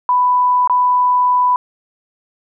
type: tone with dropouts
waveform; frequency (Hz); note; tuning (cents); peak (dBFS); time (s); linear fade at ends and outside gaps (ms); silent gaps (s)
sine; 993; B5; +9; -10; 0.09-1.56; 1; 0.675-0.697
effects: none